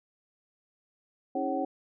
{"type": "tone cluster", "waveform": "sine", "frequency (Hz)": [275, 319.9, 404.4, 546, 755], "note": ["C#4", "D#4", "G#4", "C#5", "F#5"], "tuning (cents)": [-14, 48, -46, -26, 35], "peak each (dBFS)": [-33, -35, -39, -34, -32], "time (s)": [1.35, 1.65], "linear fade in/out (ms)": 5, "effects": []}